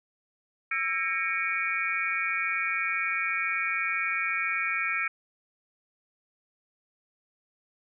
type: tone cluster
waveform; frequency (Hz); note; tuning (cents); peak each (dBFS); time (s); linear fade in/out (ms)
sine; 1334 / 1620 / 1862 / 2239 / 2421; E6 / G#6 / A#6 / C#7 / D#7; +20 / -43 / -2 / +17 / -48; -33 / -35 / -35 / -30 / -32; 0.71-5.08; 5
effects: none